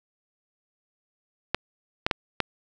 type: clicks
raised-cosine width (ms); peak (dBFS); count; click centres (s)
0.3; -6; 4; 1.546 / 2.065 / 2.112 / 2.403
effects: none